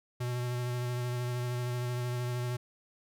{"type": "tone with vibrato", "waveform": "square", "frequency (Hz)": 122.9, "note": "B2", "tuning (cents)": -8, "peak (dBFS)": -32, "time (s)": [0.2, 2.57], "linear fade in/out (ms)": 10, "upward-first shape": "sine", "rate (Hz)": 13, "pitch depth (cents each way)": 17, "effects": []}